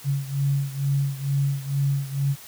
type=beating tone pair; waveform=sine; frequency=138.59 / 140.79 Hz; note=C#3 / C#3; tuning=0 / +27 cents; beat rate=2.2 Hz; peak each=-23 / -26 dBFS; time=0.04-2.36 s; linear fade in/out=50 ms; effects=white hiss -44 dBFS RMS until 2.47 s